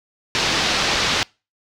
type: low-pass noise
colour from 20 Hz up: white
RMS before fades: -20 dBFS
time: 0.35-1.23 s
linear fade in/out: 0 ms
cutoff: 5000 Hz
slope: 24 dB/octave
effects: noise-tail reverb RT60 0.3 s tail -26 dB re dry